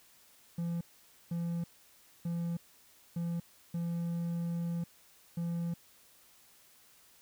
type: tone bursts at uneven times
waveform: triangle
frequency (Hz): 170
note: F3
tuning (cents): -46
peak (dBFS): -30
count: 6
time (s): 0.58-0.81 / 1.31-1.64 / 2.25-2.57 / 3.16-3.4 / 3.74-4.84 / 5.37-5.74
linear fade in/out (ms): 5
effects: white hiss -62 dBFS RMS until 7.21 s